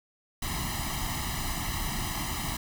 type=noise with comb filter; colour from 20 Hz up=pink; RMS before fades=-32 dBFS; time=0.42-2.57 s; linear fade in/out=5 ms; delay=1 ms; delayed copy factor=+1; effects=none